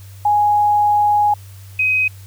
sine tone pair in turn, 830.6 / 2521 Hz, G#5 / D#7, 0 / +22 cents, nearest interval octave + perfect fifth, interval 1922 cents, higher second, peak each -11 / -13 dBFS, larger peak first, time 0.25-1.34 / 1.79-2.08 s, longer first, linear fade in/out 5 ms, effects added 97 Hz sine -35 dBFS peak until 2.26 s + white hiss -47 dBFS RMS until 2.26 s

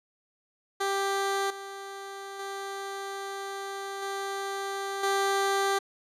15% pulse tone with level steps, 393.4 Hz, G4, 6 cents sharp, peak -20 / -32 / -28 / -25 / -18 dBFS, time 0.8-5.79 s, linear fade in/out 10 ms, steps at 1.5 / 2.39 / 4.02 / 5.03 s, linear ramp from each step 5 ms, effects low-pass 11000 Hz 12 dB/octave

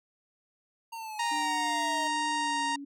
square exponential sweep, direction down, 926 to 622 Hz, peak -38 dBFS, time 0.92-2.08 s, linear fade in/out 10 ms
harmonic tone, 932.3 Hz, A#5, in tune, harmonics 1 / 2 / 3 / 4 / 5 / 6 / 7 / 8 / 9 / 10, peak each -29 / -35 / -39 / -41 / -43 / -45 / -46 / -47 / -48 / -49 dBFS, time 1.19-2.76 s, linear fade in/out 5 ms
sine tone with pitch glide, 298.3 to 281.6 Hz, D4 to C#4, +27 to +27 cents, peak -38 dBFS, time 1.31-2.85 s, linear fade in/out 10 ms, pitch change -100 cents, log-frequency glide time 2.32-2.66 s
effects none

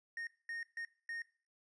triangle tone bursts at uneven times, 1849 Hz, A#6, 15 cents flat, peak -38 dBFS, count 4, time 0.17-0.27 / 0.49-0.63 / 0.77-0.85 / 1.09-1.22 s, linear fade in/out 2 ms, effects noise-tail reverb RT60 0.4 s tail -19 dB re dry + resampled to 22050 Hz

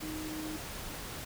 sine tone in noise, 311.1 Hz, D#4, in tune, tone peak -38 dBFS, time 0.02-0.57 s, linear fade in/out 10 ms, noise pink, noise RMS -42 dBFS, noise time 0-1.25 s, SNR +1 dB, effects none

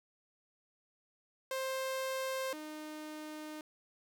sawtooth tone pair in turn, 527 / 306.6 Hz, C5 / D#4, +12 / -25 cents, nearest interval major sixth, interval 937 cents, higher first, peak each -31 / -39 dBFS, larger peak first, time 1.51-2.53 / 2.53-3.61 s, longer second, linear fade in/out 2 ms, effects none

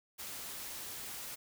white noise, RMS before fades -44 dBFS, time 0.18-1.36 s, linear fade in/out 20 ms, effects none

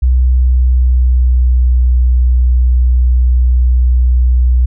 sine tone with pitch glide, 63 to 61.81 Hz, B1 to B1, +35 to +2 cents, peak -6 dBFS, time 0.02-4.66 s, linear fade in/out 10 ms, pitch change -33 cents, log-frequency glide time 0.29-1.79 s, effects none

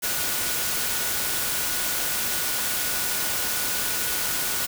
sine tone in noise, 1463 Hz, F#6, 20 cents flat, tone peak -37 dBFS, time 0.02-4.67 s, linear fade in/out 20 ms, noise white, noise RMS -26 dBFS, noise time 0.02-4.67 s, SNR -14 dB, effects none

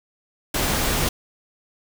pink noise, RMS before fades -22 dBFS, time 0.54-1.09 s, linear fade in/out 5 ms, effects none

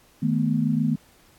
sine tone cluster, 156.1 / 217.9 / 244.8 Hz, D#3 / A3 / B3, +6 / -17 / -15 cents, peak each -24 dBFS, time 0.22-0.96 s, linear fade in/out 10 ms, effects pink hiss -57 dBFS RMS until 1.38 s + AAC 64 kbps

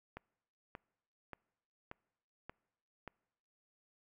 click train, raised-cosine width 0.5 ms, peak -30 dBFS, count 6, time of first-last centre 0.17-3.077 s, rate 1.72 Hz, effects noise-tail reverb RT60 1.0 s tail -26 dB re dry

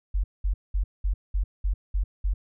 sine tone bursts, 47 Hz, F#1, 28 cents sharp, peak -21 dBFS, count 8, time 0.14-2.34 s, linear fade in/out 10 ms, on 100 ms, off 200 ms, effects none

